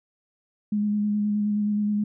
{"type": "tone with vibrato", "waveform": "sine", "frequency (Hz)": 208.2, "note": "G#3", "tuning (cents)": 5, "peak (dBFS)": -21, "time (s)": [0.72, 2.04], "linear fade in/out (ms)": 5, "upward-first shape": "square", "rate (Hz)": 9.5, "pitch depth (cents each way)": 14, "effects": []}